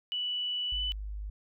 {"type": "tone with pitch glide", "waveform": "sine", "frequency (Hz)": [2960, 2991], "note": ["F#7", "F#7"], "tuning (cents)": [0, 18], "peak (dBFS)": -30, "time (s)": [0.12, 0.92], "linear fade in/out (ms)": 0, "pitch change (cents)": 18, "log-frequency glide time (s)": [0.68, 0.81]}
{"type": "tone", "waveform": "sine", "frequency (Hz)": 51.2, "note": "G#1", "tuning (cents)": -24, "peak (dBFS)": -35, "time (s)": [0.72, 1.3], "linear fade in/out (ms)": 5}
{"effects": []}